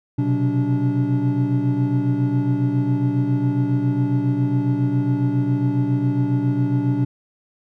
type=tone cluster; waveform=triangle; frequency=123.9 / 131.2 / 186.1 / 288.5 Hz; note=B2 / C3 / F#3 / D4; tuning=+6 / +5 / +10 / -31 cents; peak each=-19 / -21 / -28 / -19 dBFS; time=0.18-7.05 s; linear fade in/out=10 ms; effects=none